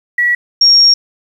sine tone pair in turn, 1935 / 5564 Hz, B6 / F8, -36 / -7 cents, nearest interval octave + tritone, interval 1829 cents, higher second, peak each -9 / -4 dBFS, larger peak second, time 0.18-0.35 / 0.61-0.94 s, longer second, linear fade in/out 5 ms, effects 7-bit

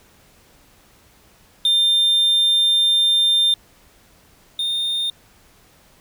triangle tone pair in turn, 3600 / 3640 Hz, A7 / A#7, +39 / -42 cents, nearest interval unison, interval 19 cents, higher second, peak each -12 / -18 dBFS, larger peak first, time 1.65-3.54 / 4.59-5.1 s, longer first, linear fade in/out 2 ms, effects pink hiss -53 dBFS RMS until 6 s

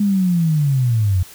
sine linear sweep, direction down, 207.7 to 87.31 Hz, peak -13 dBFS, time 0-1.23 s, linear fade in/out 5 ms, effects white hiss -41 dBFS RMS until 1.34 s

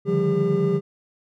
triangle tone cluster, 145.3 / 153.7 / 175.6 / 199.9 / 401.3 Hz, D3 / D#3 / F3 / G3 / G4, -18 / -21 / +10 / +34 / +41 cents, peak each -26 / -26 / -22 / -26 / -19 dBFS, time 0.05-0.81 s, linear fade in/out 50 ms, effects none

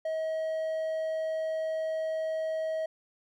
triangle tone, 637 Hz, D#5, 41 cents sharp, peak -27 dBFS, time 0.05-2.86 s, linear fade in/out 5 ms, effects none

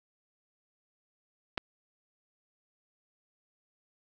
clicks, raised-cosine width 0.3 ms, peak -26 / -14 dBFS, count 2, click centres 1.575 / 1.578 s, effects none

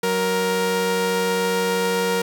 sawtooth tone pair together, 186.04 / 468.8 Hz, F#3 / A#4, +10 / +10 cents, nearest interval octave + major third, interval 1600 cents, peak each -22 / -16 dBFS, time 0.03-2.22 s, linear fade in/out 5 ms, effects none

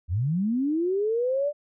sine linear sweep, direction up, 74.2 to 597 Hz, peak -22 dBFS, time 0.08-1.53 s, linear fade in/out 50 ms, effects none

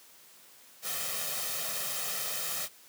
white noise with comb filter, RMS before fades -34 dBFS, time 0.82-2.69 s, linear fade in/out 50 ms, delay 1.6 ms, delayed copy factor +0.7, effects white hiss -56 dBFS RMS until 2.88 s + high-pass 150 Hz 12 dB/octave

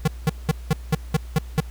square tone bursts, 155.56 Hz, D#3, in tune, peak -16 dBFS, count 8, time 0.05-1.604 s, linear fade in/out 5 ms, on 28 ms, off 190 ms, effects added 60 Hz sine -33 dBFS peak until 1.7 s + pink hiss -50 dBFS RMS until 1.7 s

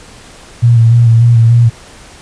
sine tone with vibrato, 116.54 Hz, A#2, in tune, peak -3 dBFS, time 0.62-1.7 s, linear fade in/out 20 ms, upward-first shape square, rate 3.4 Hz, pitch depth 29 cents each way, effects pink hiss -36 dBFS RMS until 2.21 s + resampled to 22050 Hz

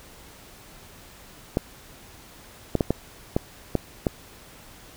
clicks, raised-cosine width 2 ms, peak -7 dBFS, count 7, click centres 1.571 / 2.753 / 2.808 / 2.906 / 3.365 / 3.753 / 4.068 s, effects pink hiss -48 dBFS RMS until 4.96 s

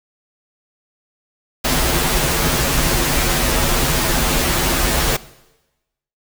pink noise with comb filter, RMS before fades -17 dBFS, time 1.64-5.17 s, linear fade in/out 10 ms, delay 10 ms, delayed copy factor -0.9, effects noise-tail reverb RT60 1.0 s tail -19 dB re dry

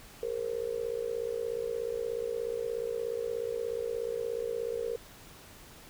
sine tone with amplitude modulation, 466.2 Hz, A#4, in tune, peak -27 dBFS, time 0.23-4.96 s, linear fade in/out 0 ms, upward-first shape sine, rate 56.8 Hz, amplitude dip 90%, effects pink hiss -52 dBFS RMS until 5.89 s

